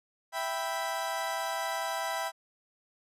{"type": "chord", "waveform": "30% pulse", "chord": "E minor", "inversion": "none", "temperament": "equal", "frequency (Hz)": [659.3, 784, 987.8], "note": ["E5", "G5", "B5"], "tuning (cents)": [0, 0, 0], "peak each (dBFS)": -33, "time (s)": [0.32, 2.32], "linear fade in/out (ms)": 50, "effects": ["resampled to 32000 Hz"]}